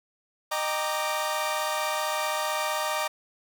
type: chord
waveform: sawtooth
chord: Eb major seventh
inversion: none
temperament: equal with one note detuned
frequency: 615.1 / 784 / 932.3 / 1174.7 Hz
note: Eb5 / G5 / Bb5 / D6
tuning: -20 / 0 / 0 / 0 cents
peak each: -27 / -31 / -28 / -28 dBFS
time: 0.51-3.08 s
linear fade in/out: 10 ms
effects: none